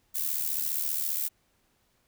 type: noise with amplitude modulation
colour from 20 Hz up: violet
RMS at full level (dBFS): -27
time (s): 0.14-1.29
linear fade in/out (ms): 20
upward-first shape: sine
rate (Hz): 74.9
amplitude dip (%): 70
effects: pink hiss -70 dBFS RMS until 2.07 s